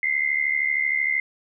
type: tone pair together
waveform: sine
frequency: 2045 / 2118 Hz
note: C7 / C7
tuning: -40 / +21 cents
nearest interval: minor second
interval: 61 cents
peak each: -23 dBFS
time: 0.03-1.2 s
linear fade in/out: 2 ms
effects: none